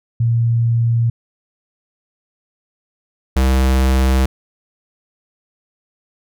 sine / square tone pair in turn, 116.54 / 65.41 Hz, A#2 / C2, 0 / 0 cents, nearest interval minor seventh, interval 1000 cents, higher first, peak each -12 dBFS, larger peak neither, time 0.2-1.1 / 3.36-4.26 s, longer neither, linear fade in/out 5 ms, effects none

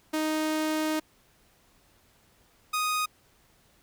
sawtooth tone pair in turn, 311.1 / 1244.4 Hz, D#4 / D#6, 0 / 0 cents, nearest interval 2 octaves, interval 2400 cents, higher second, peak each -22 / -22 dBFS, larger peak neither, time 0.13-1 / 2.73-3.06 s, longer first, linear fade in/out 10 ms, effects pink hiss -63 dBFS RMS until 3.82 s

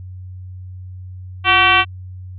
sine tone with frequency modulation, 1923 Hz, B6, 47 cents flat, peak -9 dBFS, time 1.44-1.85 s, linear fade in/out 50 ms, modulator 394 Hz, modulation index 3, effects added 92 Hz sine -30 dBFS peak until 2.38 s

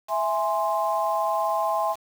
sine chord, E augmented, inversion none, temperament equal, 659.3 / 830.6 / 1046.5 Hz, E5 / G#5 / B#5, 0 / 0 / 0 cents, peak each -26 dBFS, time 0.08-1.96 s, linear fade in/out 50 ms, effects 7-bit

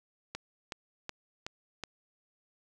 click train, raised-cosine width 0.2 ms, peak -20 dBFS, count 5, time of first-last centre 0.35-1.837 s, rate 2.69 Hz, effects none

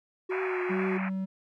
triangle tone with vibrato, 369.5 Hz, F#4, 2 cents flat, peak -27 dBFS, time 0.29-0.98 s, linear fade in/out 10 ms, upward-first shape triangle, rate 2.2 Hz, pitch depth 42 cents each way
white band-pass noise, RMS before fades -36 dBFS, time 0.3-1.1 s, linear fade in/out 20 ms, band 630 to 2500 Hz, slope 96 dB/octave
triangle tone, 190.5 Hz, G3, 49 cents flat, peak -27 dBFS, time 0.69-1.26 s, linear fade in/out 20 ms
effects none

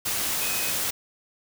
sine tone in noise, 2520 Hz, D#7, 21 cents sharp, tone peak -33 dBFS, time 0.41-0.71 s, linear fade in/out 10 ms, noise white, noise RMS -27 dBFS, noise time 0.05-0.91 s, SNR -9 dB, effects none

